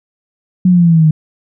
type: exponential sweep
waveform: sine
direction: down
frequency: 185 to 153.4 Hz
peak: -5 dBFS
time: 0.65-1.11 s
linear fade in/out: 5 ms
effects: none